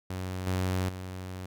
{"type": "tone with level steps", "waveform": "sawtooth", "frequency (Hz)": 92.6, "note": "F#2", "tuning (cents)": 2, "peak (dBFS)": [-29, -23, -33], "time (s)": [0.1, 1.46], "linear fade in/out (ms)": 5, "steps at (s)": [0.47, 0.89], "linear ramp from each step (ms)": 2, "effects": []}